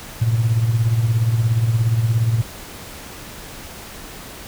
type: tone with tremolo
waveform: sine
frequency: 114.2 Hz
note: A#2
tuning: 35 cents flat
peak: -10 dBFS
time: 0.21-2.42 s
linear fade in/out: 10 ms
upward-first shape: triangle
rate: 17 Hz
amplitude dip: 75%
effects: tanh soft clip ceiling -8 dBFS + pink hiss -36 dBFS RMS until 4.47 s